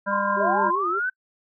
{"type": "harmonic tone", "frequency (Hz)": 200, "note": "G3", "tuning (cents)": 35, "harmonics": [1, 3, 5, 7, 8], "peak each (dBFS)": [-31, -28, -28, -30, -30], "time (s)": [0.06, 0.71], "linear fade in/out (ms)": 20}
{"type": "tone with tremolo", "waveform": "sine", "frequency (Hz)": 1041, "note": "C6", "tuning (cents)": -9, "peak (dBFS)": -23, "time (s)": [0.11, 0.77], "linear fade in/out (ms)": 10, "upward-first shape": "sine", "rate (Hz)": 6, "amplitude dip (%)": 45}
{"type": "tone with vibrato", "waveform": "sine", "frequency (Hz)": 372.8, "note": "F#4", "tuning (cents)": 13, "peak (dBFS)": -28, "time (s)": [0.36, 1], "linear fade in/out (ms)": 20, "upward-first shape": "sine", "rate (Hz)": 5.2, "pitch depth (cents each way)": 140}
{"type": "linear sweep", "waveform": "sine", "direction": "up", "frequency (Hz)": [598, 1547], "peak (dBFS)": -22, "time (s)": [0.4, 1.1], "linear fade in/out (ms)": 10}
{"effects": ["noise-tail reverb RT60 0.1 s tail -26 dB re dry"]}